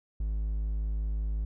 triangle tone, 52.7 Hz, G#1, 26 cents sharp, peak -26 dBFS, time 0.2-1.45 s, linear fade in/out 5 ms, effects none

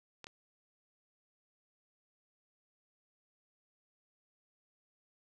clicks, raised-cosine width 0.2 ms, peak -29 dBFS, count 2, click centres 0.243 / 0.269 s, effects none

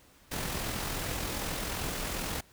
pink noise with amplitude modulation, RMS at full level -33 dBFS, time 0.31-2.41 s, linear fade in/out 10 ms, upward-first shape sine, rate 42.6 Hz, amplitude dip 35%, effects pink hiss -60 dBFS RMS until 2.52 s

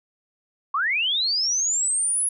sine linear sweep, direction up, 1046.5 to 10548 Hz, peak -20 dBFS, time 0.74-2.29 s, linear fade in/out 5 ms, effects none

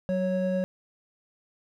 triangle tone pair together, 187.2 / 552.1 Hz, F#3 / C#5, +20 / -7 cents, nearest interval octave + perfect fifth, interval 1873 cents, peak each -25 dBFS, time 0.09-0.64 s, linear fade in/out 0 ms, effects none

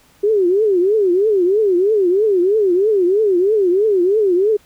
sine tone with vibrato, 392 Hz, G4, in tune, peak -11 dBFS, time 0.23-4.57 s, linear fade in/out 10 ms, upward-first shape triangle, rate 3.1 Hz, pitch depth 240 cents each way, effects pink hiss -52 dBFS RMS until 4.65 s

